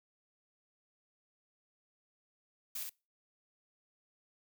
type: noise with echo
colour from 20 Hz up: blue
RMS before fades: -40 dBFS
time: 2.75-2.83 s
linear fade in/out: 5 ms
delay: 66 ms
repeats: 1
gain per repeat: -3 dB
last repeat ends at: 2.896 s
effects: noise-tail reverb RT60 0.3 s tail -25 dB re dry